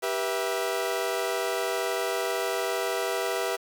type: chord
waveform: sawtooth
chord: E minor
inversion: first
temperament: equal with one note detuned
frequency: 392 / 484.8 / 659.3 Hz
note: G4 / B4 / E5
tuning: 0 / -32 / 0 cents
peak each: -27 dBFS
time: 0.02-3.57 s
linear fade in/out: 20 ms
effects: 8-bit